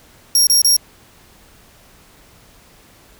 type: tone bursts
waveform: 25% pulse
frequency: 5588 Hz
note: F8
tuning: in tune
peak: -5 dBFS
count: 3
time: 0.35-0.766 s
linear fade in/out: 2 ms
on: 120 ms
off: 28 ms
effects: pink hiss -48 dBFS RMS until 3.19 s